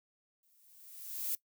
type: noise with exponential growth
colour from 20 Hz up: violet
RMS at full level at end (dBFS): -33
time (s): 0.43-1.35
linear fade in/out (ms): 2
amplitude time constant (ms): 200
effects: noise-tail reverb RT60 0.1 s tail -20 dB re dry